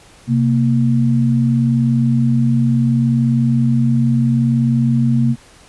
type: tone pair together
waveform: sine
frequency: 130.8 / 231.5 Hz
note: C3 / A#3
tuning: 0 / -12 cents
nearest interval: minor seventh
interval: 988 cents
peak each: -14 dBFS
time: 0.27-5.36 s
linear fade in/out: 50 ms
effects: pink hiss -45 dBFS RMS until 5.68 s + resampled to 24000 Hz